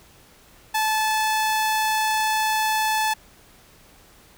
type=tone; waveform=sawtooth; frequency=869 Hz; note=A5; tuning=22 cents flat; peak=-16 dBFS; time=0.74-3.14 s; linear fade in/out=10 ms; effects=pink hiss -52 dBFS RMS until 4.37 s